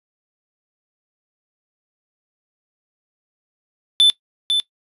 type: tone with echo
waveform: triangle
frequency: 3520 Hz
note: A7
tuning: in tune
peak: -7 dBFS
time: 4-4.1 s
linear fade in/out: 0 ms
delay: 500 ms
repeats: 1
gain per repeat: -6 dB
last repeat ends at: 4.6 s
effects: noise-tail reverb RT60 0.1 s tail -20 dB re dry + resampled to 32000 Hz